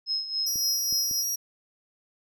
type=tone with tremolo; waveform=sine; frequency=5150 Hz; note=E8; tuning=41 cents flat; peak=-24 dBFS; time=0.06-1.24 s; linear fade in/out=50 ms; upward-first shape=sine; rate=3.6 Hz; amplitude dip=70%
type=tone; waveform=sawtooth; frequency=5680 Hz; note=F8; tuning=28 cents sharp; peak=-24 dBFS; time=0.46-1.36 s; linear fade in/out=10 ms
type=clicks; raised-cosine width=3 ms; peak=-31 dBFS; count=3; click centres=0.558 / 0.926 / 1.112 s
effects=none